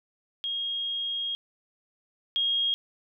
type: tone pair in turn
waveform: sine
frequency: 3260 / 3260 Hz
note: G#7 / G#7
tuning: -33 / -33 cents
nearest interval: unison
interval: 0 cents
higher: neither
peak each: -28 / -23 dBFS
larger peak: second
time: 0.44-1.35 / 2.36-2.74 s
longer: first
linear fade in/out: 0 ms
effects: none